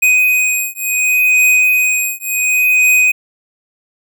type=beating tone pair; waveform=square; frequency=2500 / 2500.69 Hz; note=D#7 / D#7; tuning=+8 / +8 cents; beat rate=0.69 Hz; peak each=-14 dBFS; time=0.02-3.12 s; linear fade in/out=10 ms; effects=none